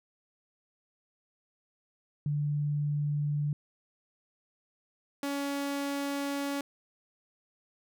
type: tone pair in turn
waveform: sine / sawtooth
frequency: 146.83 / 281.4 Hz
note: D3 / C#4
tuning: 0 / +26 cents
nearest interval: major seventh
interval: 1126 cents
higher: second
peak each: -27 dBFS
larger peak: neither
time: 2.26-3.53 / 5.23-6.61 s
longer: second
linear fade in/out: 2 ms
effects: none